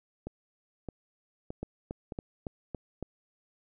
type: two click trains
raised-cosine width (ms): 2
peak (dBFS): -24 / -22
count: 4 / 6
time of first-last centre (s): 0.27-2.122 / 1.63-3.027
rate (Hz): 1.62 / 3.58
effects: none